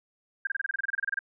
sine tone bursts, 1598 Hz, G6, 33 cents sharp, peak -25 dBFS, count 16, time 0.45-1.191 s, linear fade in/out 5 ms, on 21 ms, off 27 ms, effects none

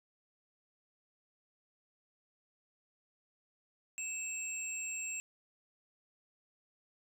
sine tone pair together, 2637 / 7563 Hz, E7 / A#8, 0 / +24 cents, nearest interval octave + tritone, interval 1824 cents, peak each -39 / -38 dBFS, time 3.98-5.2 s, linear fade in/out 0 ms, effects tanh soft clip ceiling -33 dBFS + 12-bit

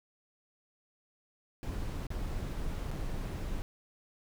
brown noise with dropouts, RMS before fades -36 dBFS, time 1.63-3.62 s, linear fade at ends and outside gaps 0 ms, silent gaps 2.068-2.104 / 2.906-2.914 s, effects none

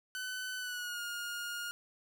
sawtooth tone with pitch glide, 1508 to 1423.4 Hz, F#6 to F6, +32 to +33 cents, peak -34 dBFS, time 0.15-1.71 s, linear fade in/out 0 ms, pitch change -99 cents, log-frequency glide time 0.57-1.01 s, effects none

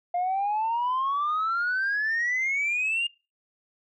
sine exponential sweep, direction up, 698.5 to 2837 Hz, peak -22 dBFS, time 0.14-3.07 s, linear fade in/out 5 ms, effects noise-tail reverb RT60 0.3 s tail -25 dB re dry + tanh soft clip ceiling -21 dBFS

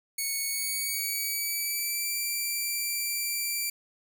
5% pulse tone with pitch glide, 2217 to 2347 Hz, C#7 to D7, 0 to -2 cents, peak -19 dBFS, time 0.18-3.7 s, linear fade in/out 5 ms, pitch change +98 cents, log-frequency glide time 0.48-2.17 s, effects none

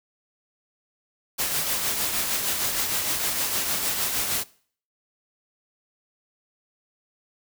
white noise with tremolo, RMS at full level -24 dBFS, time 1.38-4.44 s, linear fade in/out 20 ms, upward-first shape triangle, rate 6.5 Hz, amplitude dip 45%, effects noise-tail reverb RT60 0.5 s tail -21 dB re dry

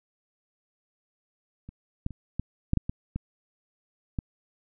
clicks, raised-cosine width 5 ms, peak -29 / -16 / -28 / -16 / -10 / -10 / -17 / -18 / -16 dBFS, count 9, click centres 1.69 / 2.064 / 2.107 / 2.396 / 2.734 / 2.773 / 2.895 / 3.16 / 4.188 s, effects none

